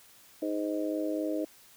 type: harmonic tone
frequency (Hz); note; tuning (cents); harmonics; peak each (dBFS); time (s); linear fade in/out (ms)
103.83; G#2; 0; 3 / 4 / 5 / 6; -31 / -39 / -36 / -36; 0.42-1.45; 5
effects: white hiss -57 dBFS RMS until 1.76 s